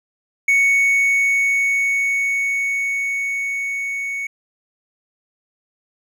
triangle tone with level ramp, 2222 Hz, C#7, 4 cents sharp, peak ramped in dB -10 to -21 dBFS, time 0.48-4.27 s, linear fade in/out 5 ms, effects none

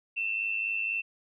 sine tone pair together, 2600 / 2704 Hz, E7 / E7, -24 / +43 cents, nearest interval minor second, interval 67 cents, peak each -34 / -29 dBFS, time 0.16-1.02 s, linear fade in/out 20 ms, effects none

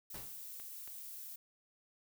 violet noise, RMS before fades -48 dBFS, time 0.1-1.36 s, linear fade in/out 5 ms
pink noise with exponential decay, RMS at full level -45 dBFS, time 0.14-0.44 s, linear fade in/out 5 ms, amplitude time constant 64 ms
clicks, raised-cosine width 0.3 ms, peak -38 dBFS, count 2, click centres 0.599 / 0.876 s
effects none

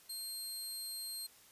20% pulse tone, 4200 Hz, C8, 6 cents sharp, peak -35 dBFS, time 0.09-1.27 s, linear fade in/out 10 ms, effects white hiss -62 dBFS RMS until 1.51 s + resampled to 32000 Hz

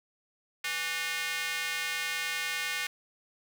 square tone with high-pass filter, 164.81 Hz, E3, in tune, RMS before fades -33 dBFS, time 0.64-2.87 s, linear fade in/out 5 ms, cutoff 2000 Hz, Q 2, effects none

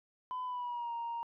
sine tone with pitch glide, 1007 to 934.2 Hz, B5 to A#5, +33 to +3 cents, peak -34 dBFS, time 0.31-1.23 s, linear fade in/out 0 ms, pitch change -130 cents, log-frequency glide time 0.44-0.93 s, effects tanh soft clip ceiling -33 dBFS

